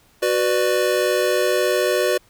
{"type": "chord", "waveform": "square", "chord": "B minor", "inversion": "second", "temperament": "just", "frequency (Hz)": [370.4, 493.9, 592.7], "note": ["F#4", "B4", "D5"], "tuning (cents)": [2, 0, 16], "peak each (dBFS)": -22, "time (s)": [0.22, 2.18], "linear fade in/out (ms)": 10, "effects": ["pink hiss -56 dBFS RMS until 2.29 s"]}